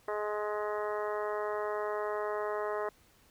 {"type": "harmonic tone", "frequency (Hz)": 210, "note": "G#3", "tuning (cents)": 19, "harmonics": [2, 3, 4, 5, 6, 7, 8, 9], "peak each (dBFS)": [-35, -37, -42, -40, -42, -49, -49, -47], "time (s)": [0.08, 2.89], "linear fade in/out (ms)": 2, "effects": ["pink hiss -64 dBFS RMS until 3.3 s"]}